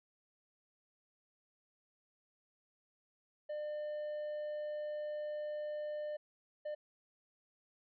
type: tone bursts at uneven times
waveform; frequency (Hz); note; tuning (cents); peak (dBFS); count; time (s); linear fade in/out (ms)
triangle; 600; D5; +37; -36; 2; 3.49-6.17 / 6.65-6.75; 10
effects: resampled to 11025 Hz